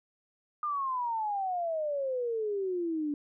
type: exponential sweep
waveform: sine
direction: down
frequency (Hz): 1221 to 287.3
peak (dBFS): -29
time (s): 0.63-3.14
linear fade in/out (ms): 2
effects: none